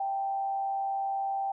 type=tone with frequency modulation; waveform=sine; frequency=784 Hz; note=G5; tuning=in tune; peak=-28 dBFS; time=0-1.52 s; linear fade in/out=5 ms; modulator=120 Hz; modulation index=0.26; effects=none